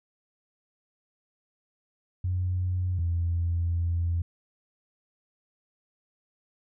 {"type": "tone pair in turn", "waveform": "sine", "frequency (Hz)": [90.9, 85.29], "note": ["F#2", "F2"], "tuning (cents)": [-30, -40], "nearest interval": "minor second", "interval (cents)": 110, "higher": "first", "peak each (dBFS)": [-24, -23], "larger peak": "second", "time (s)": [[2.24, 2.99], [2.99, 4.22]], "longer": "second", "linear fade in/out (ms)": 5, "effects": ["tanh soft clip ceiling -19 dBFS"]}